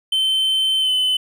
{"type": "tone with pitch glide", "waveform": "triangle", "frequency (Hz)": [3085, 3030], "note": ["G7", "F#7"], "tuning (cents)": [-28, 40], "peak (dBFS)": -14, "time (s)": [0.12, 1.17], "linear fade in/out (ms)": 5, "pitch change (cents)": -32, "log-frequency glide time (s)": [0.8, 0.91], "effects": []}